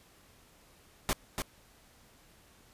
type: noise with echo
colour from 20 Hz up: pink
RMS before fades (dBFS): -29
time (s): 1.09-1.13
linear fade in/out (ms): 0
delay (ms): 290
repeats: 1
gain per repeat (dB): -5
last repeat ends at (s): 1.42
effects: pink hiss -61 dBFS RMS until 2.73 s + resampled to 32000 Hz